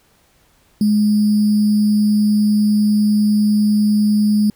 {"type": "tone with sample-and-hold", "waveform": "sine", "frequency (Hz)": 210, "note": "G#3", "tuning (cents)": 19, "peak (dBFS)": -11, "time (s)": [0.81, 4.5], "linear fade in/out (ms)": 2, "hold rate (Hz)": 4900, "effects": ["pink hiss -56 dBFS RMS until 4.55 s"]}